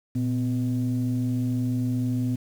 sine tone pair together, 118.6 / 252.1 Hz, A#2 / B3, +30 / +36 cents, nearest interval octave + minor second, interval 1306 cents, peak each -24 dBFS, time 0.15-2.36 s, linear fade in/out 10 ms, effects tanh soft clip ceiling -18 dBFS + 8-bit

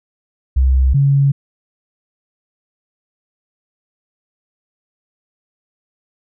sine tone pair in turn, 65.41 / 139.32 Hz, C2 / C#3, 0 / +9 cents, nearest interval octave + minor second, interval 1309 cents, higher second, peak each -9 dBFS, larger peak neither, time 0.56-0.94 / 0.94-1.32 s, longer neither, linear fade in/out 10 ms, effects none

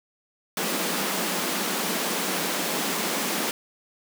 pink high-pass noise, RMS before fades -27 dBFS, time 0.57-3.51 s, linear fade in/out 2 ms, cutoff 170 Hz, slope 96 dB/octave, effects none

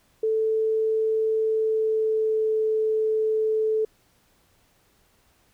sine tone with pitch glide, 440 to 436.5 Hz, A4 to A4, 0 to -14 cents, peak -20 dBFS, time 0.23-3.85 s, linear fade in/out 5 ms, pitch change -14 cents, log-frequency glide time 1.41-2.58 s, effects pink hiss -63 dBFS RMS until 5.53 s

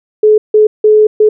sine tone bursts at uneven times, 427.6 Hz, A4, 49 cents flat, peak -3 dBFS, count 4, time 0.23-0.38 / 0.54-0.67 / 0.84-1.07 / 1.2-1.29 s, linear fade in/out 5 ms, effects none

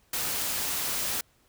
white noise, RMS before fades -30 dBFS, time 0.13-1.21 s, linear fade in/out 5 ms, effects pink hiss -65 dBFS RMS until 1.48 s

